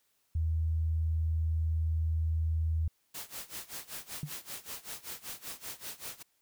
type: tone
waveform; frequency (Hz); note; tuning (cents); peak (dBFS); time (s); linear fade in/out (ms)
sine; 80.3; E2; -45; -27; 0.35-2.88; 5
type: noise with tremolo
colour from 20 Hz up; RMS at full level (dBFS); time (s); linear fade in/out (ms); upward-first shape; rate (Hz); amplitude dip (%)
white; -40; 3.14-6.23; 10; sine; 5.2; 90
type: tone with exponential decay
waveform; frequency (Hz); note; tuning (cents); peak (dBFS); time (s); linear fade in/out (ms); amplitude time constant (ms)
sine; 148.4; D3; +18; -29; 4.23-4.34; 2; 23
effects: white hiss -74 dBFS RMS until 6.41 s